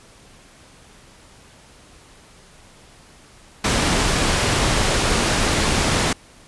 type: low-pass noise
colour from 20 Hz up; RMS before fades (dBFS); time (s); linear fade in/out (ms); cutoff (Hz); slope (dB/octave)
pink; -19; 3.64-6.13; 5; 9000; 12
effects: pink hiss -48 dBFS RMS until 6.47 s + resampled to 24000 Hz